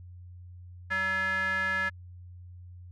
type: tone with band-pass filter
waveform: square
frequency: 189.3 Hz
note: F#3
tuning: 40 cents sharp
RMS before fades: -29 dBFS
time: 0.9-1.9 s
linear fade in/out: 20 ms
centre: 1700 Hz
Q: 6.5
effects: added 89 Hz sine -44 dBFS peak until 2.91 s